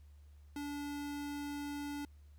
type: tone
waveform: square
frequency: 288.8 Hz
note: D4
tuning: 29 cents flat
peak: -40 dBFS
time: 0.56-2.05 s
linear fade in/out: 2 ms
effects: added 73 Hz sine -55 dBFS peak until 2.38 s + pink hiss -75 dBFS RMS until 2.38 s